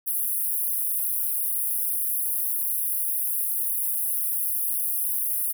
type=high-pass noise; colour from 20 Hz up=pink; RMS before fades=-26 dBFS; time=0.06-5.53 s; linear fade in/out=20 ms; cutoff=10000 Hz; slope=96 dB/octave; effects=none